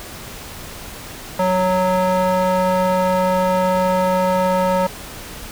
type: tone with band-pass filter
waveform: square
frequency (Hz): 184.6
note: F#3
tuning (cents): -4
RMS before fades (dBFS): -17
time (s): 1.39-4.87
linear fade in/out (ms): 5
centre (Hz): 760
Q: 2
effects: pink hiss -34 dBFS RMS until 5.51 s